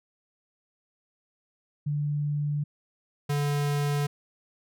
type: tone pair in turn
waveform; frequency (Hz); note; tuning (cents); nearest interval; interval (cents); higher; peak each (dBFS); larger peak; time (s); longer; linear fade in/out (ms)
sine / square; 146.83 / 144.72; D3 / D3; 0 / -25; unison; 25; first; -25; neither; 1.86-2.64 / 3.29-4.07; neither; 10
effects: none